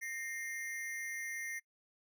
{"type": "ring-modulated tone", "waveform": "square", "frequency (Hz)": 1975.5, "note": "B6", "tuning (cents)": 0, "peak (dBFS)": -37, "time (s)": [0.01, 1.6], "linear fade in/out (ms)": 20, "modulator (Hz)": 132, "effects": ["noise-tail reverb RT60 0.1 s tail -23 dB re dry"]}